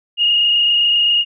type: tone with frequency modulation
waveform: sine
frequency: 2854 Hz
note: F7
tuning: 37 cents sharp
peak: -11 dBFS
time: 0.17-1.25 s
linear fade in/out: 50 ms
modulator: 27.6 Hz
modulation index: 1.6
effects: none